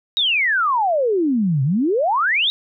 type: exponential two-way sweep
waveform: sine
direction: down then up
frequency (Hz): 3860 to 128 to 3860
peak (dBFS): -15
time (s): 0.17-2.5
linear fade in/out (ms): 0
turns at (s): 1.63
effects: none